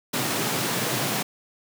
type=high-pass noise; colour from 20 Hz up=pink; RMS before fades=-26 dBFS; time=0.13-1.23 s; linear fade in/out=10 ms; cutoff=110 Hz; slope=96 dB/octave; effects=none